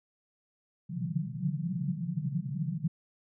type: band-pass noise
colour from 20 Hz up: pink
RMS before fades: -33 dBFS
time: 0.89-2.88 s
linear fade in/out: 10 ms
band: 130 to 190 Hz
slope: 96 dB/octave
effects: none